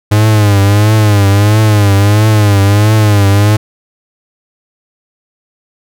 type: tone with vibrato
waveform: 45% pulse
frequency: 103.83 Hz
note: G#2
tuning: in tune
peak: -5 dBFS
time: 0.11-3.57 s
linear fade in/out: 10 ms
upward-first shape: triangle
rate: 1.5 Hz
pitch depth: 96 cents each way
effects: none

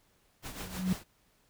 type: noise with tremolo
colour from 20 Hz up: pink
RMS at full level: -39 dBFS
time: 0.42-1.04 s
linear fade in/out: 50 ms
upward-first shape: triangle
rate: 6.5 Hz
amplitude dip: 70%
type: tone with exponential growth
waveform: sine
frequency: 185 Hz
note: F#3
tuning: in tune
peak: -23 dBFS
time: 0.53-0.93 s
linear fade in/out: 5 ms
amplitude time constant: 85 ms
effects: pink hiss -69 dBFS RMS until 1.49 s

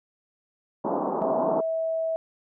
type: band-pass noise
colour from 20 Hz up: white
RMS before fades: -27 dBFS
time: 0.84-1.61 s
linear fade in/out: 10 ms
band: 170 to 1000 Hz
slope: 48 dB/octave
type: tone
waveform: sine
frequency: 650 Hz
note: E5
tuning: 24 cents flat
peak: -24 dBFS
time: 1.22-2.16 s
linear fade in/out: 0 ms
effects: none

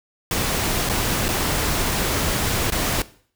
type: noise with dropouts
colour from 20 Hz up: pink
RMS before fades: -22 dBFS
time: 0.31-3.02 s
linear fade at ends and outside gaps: 2 ms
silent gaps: 0.891-0.896 / 1.283-1.287 / 2.703-2.721 s
effects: noise-tail reverb RT60 0.5 s tail -18 dB re dry

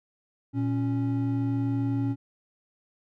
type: tone pair together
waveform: triangle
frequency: 116.6 / 277.3 Hz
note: A#2 / C#4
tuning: +1 / +1 cents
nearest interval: octave + minor third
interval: 1500 cents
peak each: -25 dBFS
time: 0.53-2.16 s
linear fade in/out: 50 ms
effects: none

